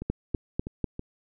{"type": "two click trains", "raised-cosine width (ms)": 3, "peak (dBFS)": [-21, -13], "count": [4, 4], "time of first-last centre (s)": [[0.02, 0.994], [0.1, 0.843]], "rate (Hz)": [3.08, 4.04], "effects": []}